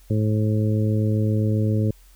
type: harmonic tone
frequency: 107.5 Hz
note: A2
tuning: 40 cents flat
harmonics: 1 / 2 / 3 / 4 / 5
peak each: -19 / -25 / -29 / -31 / -33 dBFS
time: 0.1-1.91 s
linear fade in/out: 5 ms
effects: added 44 Hz sine -48 dBFS peak until 2.15 s + white hiss -57 dBFS RMS until 2.15 s